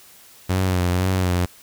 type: tone with vibrato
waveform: sawtooth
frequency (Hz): 91.4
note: F#2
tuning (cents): -21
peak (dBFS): -14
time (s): 0.49-1.46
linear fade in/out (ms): 10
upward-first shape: sine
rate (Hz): 2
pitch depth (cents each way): 51
effects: white hiss -48 dBFS RMS until 1.62 s

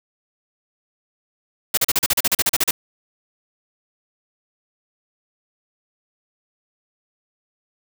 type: noise bursts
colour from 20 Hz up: white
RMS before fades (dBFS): -17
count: 14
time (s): 1.74-2.71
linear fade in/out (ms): 5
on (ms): 34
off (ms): 38
effects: none

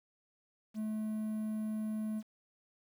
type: tone with quantisation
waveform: triangle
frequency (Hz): 216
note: A3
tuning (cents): -32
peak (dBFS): -32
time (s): 0.74-2.23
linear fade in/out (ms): 50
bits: 10
effects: none

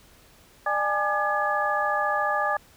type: tone cluster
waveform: sine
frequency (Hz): 597 / 819 / 873 / 1199 / 1694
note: D5 / G#5 / A5 / D6 / G#6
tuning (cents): +28 / -24 / -14 / +36 / +34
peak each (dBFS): -29 / -27 / -36 / -27 / -28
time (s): 0.66-2.57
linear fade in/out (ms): 5
effects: pink hiss -55 dBFS RMS until 2.76 s

